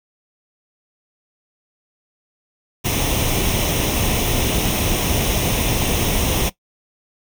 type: noise with comb filter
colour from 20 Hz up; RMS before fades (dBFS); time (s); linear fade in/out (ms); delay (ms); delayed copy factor
pink; -19; 2.84-6.5; 20; 0.33; +0.6
effects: noise-tail reverb RT60 0.1 s tail -17 dB re dry